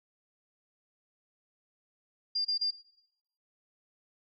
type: tone bursts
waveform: sine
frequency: 4799 Hz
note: D8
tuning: 37 cents sharp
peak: -27 dBFS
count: 3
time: 2.35-2.71 s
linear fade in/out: 10 ms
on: 100 ms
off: 30 ms
effects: noise-tail reverb RT60 0.8 s tail -19 dB re dry